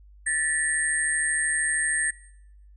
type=tone cluster; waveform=sine; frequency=1763 / 1916 / 8570 Hz; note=A6 / A#6 / C9; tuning=+3 / +47 / +40 cents; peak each=-26 / -30 / -26 dBFS; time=0.26-2.11 s; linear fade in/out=10 ms; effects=noise-tail reverb RT60 0.9 s tail -25 dB re dry + added 50 Hz sine -48 dBFS peak until 2.76 s